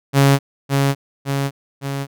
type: tone with echo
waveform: sawtooth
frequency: 138.59 Hz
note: C#3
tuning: in tune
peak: -6 dBFS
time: 0.13-0.39 s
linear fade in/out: 50 ms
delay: 560 ms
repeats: 3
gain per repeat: -4 dB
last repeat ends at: 2.07 s
effects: none